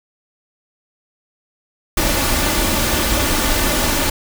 pink noise with comb filter, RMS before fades -17 dBFS, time 1.97-4.1 s, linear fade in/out 5 ms, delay 3.4 ms, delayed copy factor +0.5, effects none

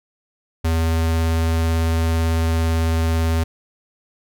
square tone with vibrato, 81.8 Hz, E2, 13 cents flat, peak -17 dBFS, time 0.64-3.44 s, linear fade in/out 10 ms, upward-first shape triangle, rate 18 Hz, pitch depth 10 cents each way, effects none

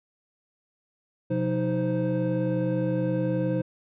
triangle tone cluster, 128.2 / 179.4 / 313.6 / 519 Hz, C3 / F3 / D#4 / C5, -35 / +47 / +14 / -14 cents, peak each -27 dBFS, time 1.3-3.62 s, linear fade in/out 10 ms, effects resampled to 8000 Hz

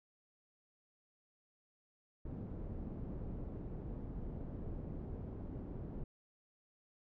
pink low-pass noise, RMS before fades -44 dBFS, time 2.25-6.04 s, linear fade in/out 5 ms, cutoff 360 Hz, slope 12 dB/octave, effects none

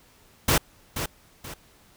pink noise with echo, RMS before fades -20 dBFS, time 0.48-0.58 s, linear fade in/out 5 ms, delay 480 ms, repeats 2, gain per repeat -9 dB, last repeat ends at 1.54 s, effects pink hiss -57 dBFS RMS until 1.96 s

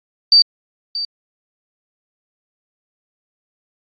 sine tone with echo, 4631 Hz, D8, 25 cents flat, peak -6 dBFS, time 0.32-0.42 s, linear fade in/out 2 ms, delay 630 ms, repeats 1, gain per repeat -14 dB, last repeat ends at 1.05 s, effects AAC 32 kbps

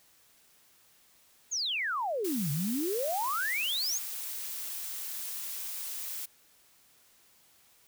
sine exponential two-way sweep, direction down then up, 6930 to 137.6 to 6930 Hz, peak -29 dBFS, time 1.51-3.99 s, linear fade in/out 20 ms, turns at 2.51 s
blue noise, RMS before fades -38 dBFS, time 2.24-6.26 s, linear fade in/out 10 ms
effects white hiss -63 dBFS RMS until 7.87 s

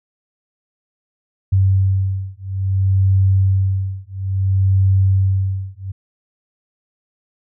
sine beating tone pair, 95.7 / 96.29 Hz, G2 / G2, -41 / -30 cents, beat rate 0.59 Hz, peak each -16 dBFS, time 1.52-5.92 s, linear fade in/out 10 ms, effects none

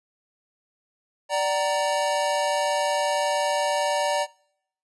square chord, D augmented, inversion none, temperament equal with one note detuned, 587.3 / 758.2 / 932.3 Hz, D5 / F#5 / A#5, 0 / +42 / 0 cents, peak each -25 / -30 / -27 dBFS, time 1.29-4.27 s, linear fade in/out 50 ms, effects noise-tail reverb RT60 0.7 s tail -24 dB re dry + resampled to 24000 Hz

